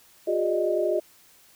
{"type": "tone cluster", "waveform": "sine", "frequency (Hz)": [357.6, 405.4, 589, 621], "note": ["F4", "G#4", "D5", "D#5"], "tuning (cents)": [41, -42, 5, -3], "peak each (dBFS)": [-26, -28, -33, -25], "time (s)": [0.27, 1], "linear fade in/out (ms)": 10, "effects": ["white hiss -56 dBFS RMS until 1.55 s"]}